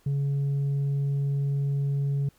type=tone with tanh clipping; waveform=sine; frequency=140.2 Hz; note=C#3; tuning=20 cents sharp; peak=-24 dBFS; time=0.06-2.29 s; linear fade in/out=5 ms; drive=2 dB; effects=pink hiss -63 dBFS RMS until 2.38 s